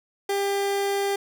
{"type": "tone", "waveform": "30% pulse", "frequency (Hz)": 398.6, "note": "G4", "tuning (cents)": 29, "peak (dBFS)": -20, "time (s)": [0.29, 1.16], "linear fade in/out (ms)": 5, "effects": []}